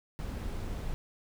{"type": "noise", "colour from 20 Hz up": "brown", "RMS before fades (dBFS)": -36, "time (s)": [0.19, 0.94], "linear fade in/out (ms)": 0, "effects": []}